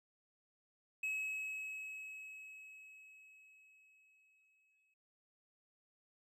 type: tone with exponential decay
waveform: triangle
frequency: 2568 Hz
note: E7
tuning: 46 cents flat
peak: -34 dBFS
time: 1.03-4.94 s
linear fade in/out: 5 ms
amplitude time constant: 850 ms
effects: none